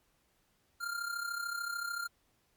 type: tone with amplitude modulation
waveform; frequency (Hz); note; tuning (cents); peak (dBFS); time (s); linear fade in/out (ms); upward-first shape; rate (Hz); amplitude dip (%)
square; 1396.9; F6; 0; -33; 0.8-2.08; 20; sine; 33.5; 65
effects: pink hiss -73 dBFS RMS until 2.56 s + MP3 96 kbps